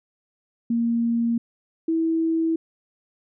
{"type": "tone pair in turn", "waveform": "sine", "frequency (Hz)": [233.1, 325.9], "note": ["A#3", "E4"], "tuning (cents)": [0, -20], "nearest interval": "tritone", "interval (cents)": 580, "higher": "second", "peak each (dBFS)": [-19, -19], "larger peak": "neither", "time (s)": [[0.7, 1.38], [1.88, 2.56]], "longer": "neither", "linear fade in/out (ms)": 5, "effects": []}